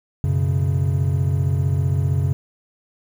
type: chord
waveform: triangle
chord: F# suspended fourth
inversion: none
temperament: just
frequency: 92.5 / 123.33 / 138.75 Hz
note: F#2 / B2 / C#3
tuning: 0 / -2 / +2 cents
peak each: -18 / -24 / -18 dBFS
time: 0.24-2.33 s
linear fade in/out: 0 ms
effects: 8-bit